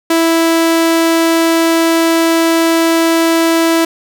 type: tone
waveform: sawtooth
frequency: 329.6 Hz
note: E4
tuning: in tune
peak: -5 dBFS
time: 0.1-3.85 s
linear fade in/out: 5 ms
effects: none